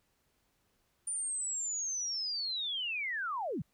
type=linear sweep; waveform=sine; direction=down; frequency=9290 to 110 Hz; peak=-33 dBFS; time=1.07-3.62 s; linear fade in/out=5 ms; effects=pink hiss -75 dBFS RMS until 3.73 s